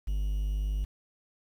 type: tone with quantisation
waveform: triangle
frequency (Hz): 50.4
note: G1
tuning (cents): +49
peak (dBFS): -25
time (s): 0.07-0.85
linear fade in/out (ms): 10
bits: 9
effects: none